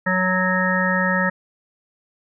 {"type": "harmonic tone", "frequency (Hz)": 185, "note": "F#3", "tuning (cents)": 0, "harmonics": [1, 3, 5, 7, 9, 10], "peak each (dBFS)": [-22, -25, -27, -26, -25, -22], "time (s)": [0.06, 1.3], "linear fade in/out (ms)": 10, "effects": []}